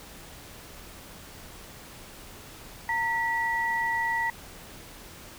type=tone pair together; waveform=sine; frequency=916.3 / 1944 Hz; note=A#5 / B6; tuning=-30 / -28 cents; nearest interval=octave + minor second; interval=1302 cents; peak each=-28 / -27 dBFS; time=2.89-4.3 s; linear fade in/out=2 ms; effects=pink hiss -46 dBFS RMS until 5.38 s